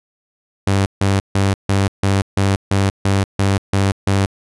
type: tone bursts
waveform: sawtooth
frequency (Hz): 98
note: G2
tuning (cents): 0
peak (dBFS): -9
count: 11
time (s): 0.67-4.26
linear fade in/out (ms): 5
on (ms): 190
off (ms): 150
effects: resampled to 24000 Hz